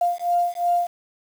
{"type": "beating tone pair", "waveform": "sine", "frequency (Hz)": [698.5, 701.3], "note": ["F5", "F5"], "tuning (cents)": [0, 7], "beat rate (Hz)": 2.8, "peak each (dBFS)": [-22, -22], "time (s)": [0.01, 0.87], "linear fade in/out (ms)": 5, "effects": ["7-bit"]}